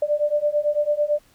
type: beating tone pair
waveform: sine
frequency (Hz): 587.3 / 596.3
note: D5 / D5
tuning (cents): 0 / +26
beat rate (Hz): 9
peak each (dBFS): -22 / -21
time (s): 0.02-1.19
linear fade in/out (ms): 5
effects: pink hiss -58 dBFS RMS until 1.34 s